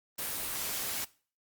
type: noise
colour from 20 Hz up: white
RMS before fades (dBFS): -35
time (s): 0.18-1.05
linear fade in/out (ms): 10
effects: noise-tail reverb RT60 0.4 s tail -20 dB re dry + Opus 32 kbps